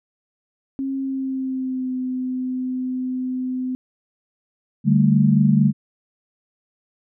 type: tone with pitch glide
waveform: sine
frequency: 270 to 255.4 Hz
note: C#4 to C4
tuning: -45 to -42 cents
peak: -22 dBFS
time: 0.79-3.75 s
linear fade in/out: 0 ms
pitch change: -97 cents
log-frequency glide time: 0.95-1.94 s
type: chord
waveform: sine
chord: D suspended fourth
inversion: none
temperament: just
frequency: 146.83 / 195.78 / 220.2 Hz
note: D3 / G3 / A3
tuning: 0 / -2 / +2 cents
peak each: -17 dBFS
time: 4.84-5.73 s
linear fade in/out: 50 ms
effects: none